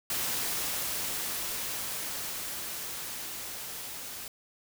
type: noise with level ramp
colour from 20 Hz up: white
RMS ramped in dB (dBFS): -31 to -41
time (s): 0.1-4.28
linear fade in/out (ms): 2
effects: none